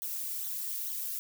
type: noise with flanger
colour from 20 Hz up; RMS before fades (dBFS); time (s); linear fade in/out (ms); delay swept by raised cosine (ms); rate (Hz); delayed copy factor
violet; -36; 0.02-1.19; 0; 0.39 to 2.39; 2.3; -0.8
effects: none